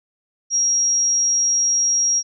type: tone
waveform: sine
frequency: 5640 Hz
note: F8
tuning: 16 cents sharp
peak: -15 dBFS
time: 0.5-2.23 s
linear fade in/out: 50 ms
effects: none